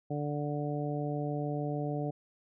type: harmonic tone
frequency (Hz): 146.83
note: D3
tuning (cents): 0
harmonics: 1 / 2 / 3 / 4 / 5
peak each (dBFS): -34 / -37 / -39 / -40 / -41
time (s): 0.1-2.11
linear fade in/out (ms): 10
effects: none